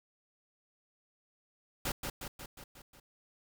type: noise with echo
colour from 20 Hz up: pink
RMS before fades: -34 dBFS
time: 1.85-1.92 s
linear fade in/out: 5 ms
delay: 180 ms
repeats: 6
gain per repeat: -4 dB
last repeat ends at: 3 s
effects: none